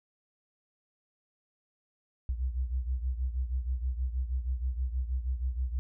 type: beating tone pair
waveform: sine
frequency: 61.74 / 68.04 Hz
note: B1 / C#2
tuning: 0 / -32 cents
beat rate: 6.3 Hz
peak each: -30 / -35 dBFS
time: 2.29-5.79 s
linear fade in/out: 0 ms
effects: none